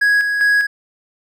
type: tone with tremolo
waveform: triangle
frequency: 1661.2 Hz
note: G#6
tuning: in tune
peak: -9 dBFS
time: 0.01-0.67 s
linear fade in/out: 10 ms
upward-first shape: square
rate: 2.5 Hz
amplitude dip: 45%
effects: none